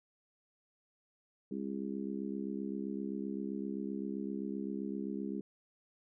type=harmonic tone; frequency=67.7 Hz; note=C#2; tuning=40 cents flat; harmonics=3 / 4 / 5 / 6; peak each=-39 / -41 / -43 / -45 dBFS; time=1.51-5.41 s; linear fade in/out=5 ms; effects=none